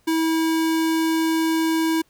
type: tone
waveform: square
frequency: 323.4 Hz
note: E4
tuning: 33 cents flat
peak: -19 dBFS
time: 0.07-2.02 s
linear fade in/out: 10 ms
effects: pink hiss -62 dBFS RMS until 2.09 s